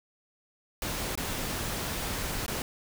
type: noise with dropouts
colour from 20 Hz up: pink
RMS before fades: -33 dBFS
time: 0.82-2.62 s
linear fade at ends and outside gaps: 1 ms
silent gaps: 1.154-1.175 / 2.463-2.48 s
effects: none